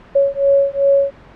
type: beating tone pair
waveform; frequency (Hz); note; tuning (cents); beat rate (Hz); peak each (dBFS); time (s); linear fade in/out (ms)
sine; 554.4 / 557; C#5 / C#5; 0 / +8; 2.6; -14; 0.15-1.11; 10
effects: pink hiss -42 dBFS RMS until 1.35 s + low-pass 2000 Hz 12 dB/octave